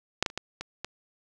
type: clicks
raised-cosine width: 0.2 ms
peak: -6 / -10 / -27 / -14 / -18 / -16 dBFS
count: 6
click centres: 0.226 / 0.262 / 0.301 / 0.376 / 0.61 / 0.846 s
effects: none